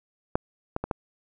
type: clicks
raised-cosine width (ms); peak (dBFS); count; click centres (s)
1; -8 / -13 / -15 / -12; 4; 0.355 / 0.764 / 0.84 / 0.912
effects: none